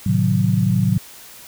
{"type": "chord", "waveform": "sine", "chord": "A diminished seventh", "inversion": "none", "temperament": "equal with one note detuned", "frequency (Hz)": [110, 130.81, 153.87, 185], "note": ["A2", "C3", "Eb3", "Gb3"], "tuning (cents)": [0, 0, -19, 0], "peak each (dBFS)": [-19, -21, -22, -18], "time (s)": [0.06, 0.98], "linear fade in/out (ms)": 5, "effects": ["white hiss -41 dBFS RMS until 1.47 s"]}